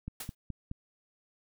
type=click train; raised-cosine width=5 ms; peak=-25 dBFS; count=4; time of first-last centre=0.08-0.714 s; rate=4.73 Hz
type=noise with exponential decay; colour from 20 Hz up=white; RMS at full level=-36 dBFS; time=0.2-0.35 s; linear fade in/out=5 ms; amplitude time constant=32 ms
effects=none